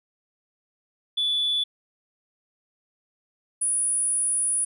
sine tone pair in turn, 3458 / 9781 Hz, A7 / D#9, -31 / -31 cents, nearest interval octave + tritone, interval 1800 cents, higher second, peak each -20 dBFS, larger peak neither, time 1.17-1.64 / 3.61-4.65 s, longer second, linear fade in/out 10 ms, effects tanh soft clip ceiling -18 dBFS

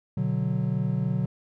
triangle chord, B minor, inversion none, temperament equal, 123.47 / 146.83 / 185 Hz, B2 / D3 / F#3, 0 / 0 / 0 cents, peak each -26 dBFS, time 0.17-1.26 s, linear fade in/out 5 ms, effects none

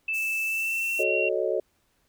sine tone with pitch glide, 2637 to 2743 Hz, E7 to F7, 0 to -32 cents, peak -25 dBFS, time 0.08-1.29 s, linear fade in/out 5 ms, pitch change +68 cents, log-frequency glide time 0.45-1.15 s
pink high-pass noise, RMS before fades -41 dBFS, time 0.13-1.04 s, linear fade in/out 20 ms, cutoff 5700 Hz, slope 48 dB/octave
sine chord, D# half-diminished seventh, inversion first, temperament equal with one note detuned, 370 / 437.7 / 554.4 / 622.3 Hz, F#4 / A4 / C#5 / D#5, 0 / -9 / 0 / 0 cents, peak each -29 dBFS, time 0.99-1.6 s, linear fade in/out 5 ms
effects pink hiss -69 dBFS RMS until 2.08 s

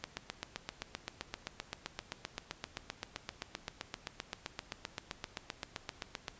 click train, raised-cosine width 0.2 ms, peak -20 dBFS, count 49, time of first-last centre 0.04-6.282 s, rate 7.69 Hz, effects pink hiss -59 dBFS RMS until 6.39 s + resampled to 16000 Hz

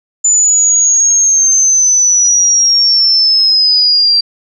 sine linear sweep, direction down, 7040 to 4700 Hz, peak -6 dBFS, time 0.24-4.21 s, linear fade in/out 10 ms, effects none

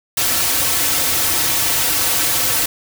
white noise with comb filter, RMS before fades -17 dBFS, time 0.17-2.66 s, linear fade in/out 5 ms, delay 4.9 ms, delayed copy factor -0.95, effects none

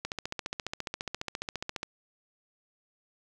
click train, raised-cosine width 0.2 ms, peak -16 dBFS, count 27, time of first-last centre 0.05-1.831 s, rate 14.6 Hz, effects none

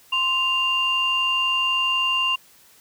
sine tone pair together, 1044.2 / 2792 Hz, C6 / F7, -4 / -1 cents, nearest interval octave + perfect fourth, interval 1703 cents, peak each -24 / -19 dBFS, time 0.12-2.36 s, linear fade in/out 10 ms, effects tanh soft clip ceiling -12 dBFS + white hiss -53 dBFS RMS until 2.8 s

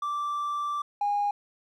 triangle tone pair in turn, 1170 / 818.3 Hz, D6 / G#5, -7 / -26 cents, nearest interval tritone, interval 619 cents, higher first, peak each -25 / -20 dBFS, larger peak second, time 0.02-0.82 / 1.01-1.31 s, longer first, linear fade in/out 5 ms, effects tanh soft clip ceiling -21 dBFS

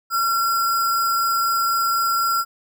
sine tone with sample-and-hold, 1362 Hz, F6, 44 cents flat, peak -17 dBFS, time 0.1-2.45 s, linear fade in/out 50 ms, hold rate 6300 Hz, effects none

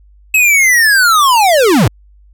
square linear sweep, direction down, 2600 to 82.41 Hz, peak -7 dBFS, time 0.34-1.88 s, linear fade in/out 5 ms, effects added 50 Hz sine -41 dBFS peak until 2.33 s

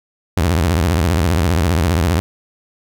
sawtooth tone with vibrato, 83.8 Hz, E2, 29 cents sharp, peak -9 dBFS, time 0.37-2.2 s, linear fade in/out 0 ms, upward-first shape sine, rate 15 Hz, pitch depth 240 cents each way, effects none

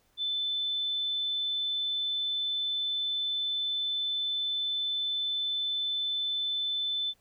sine tone, 3520 Hz, A7, in tune, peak -28 dBFS, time 0.17-7.14 s, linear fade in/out 50 ms, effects pink hiss -69 dBFS RMS until 7.2 s

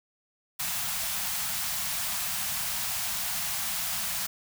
white band-stop noise, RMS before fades -31 dBFS, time 0.59-4.27 s, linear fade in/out 10 ms, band 220 to 620 Hz, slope 96 dB/octave, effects none

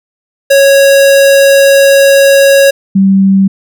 square / sine tone pair in turn, 552 / 193.81 Hz, C#5 / G3, -7 / -19 cents, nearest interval octave + tritone, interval 1812 cents, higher first, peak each -3 dBFS, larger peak neither, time 0.5-2.71 / 2.95-3.48 s, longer first, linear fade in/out 10 ms, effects none

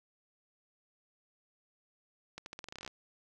accelerating click train, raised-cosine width 0.2 ms, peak -26 dBFS, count 14, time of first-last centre 2.38-2.877 s, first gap 81 ms, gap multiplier 0.86, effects none

